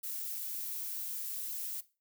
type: noise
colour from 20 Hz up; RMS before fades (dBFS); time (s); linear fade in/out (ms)
violet; -39; 0.03-1.81; 10
effects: noise-tail reverb RT60 0.3 s tail -17 dB re dry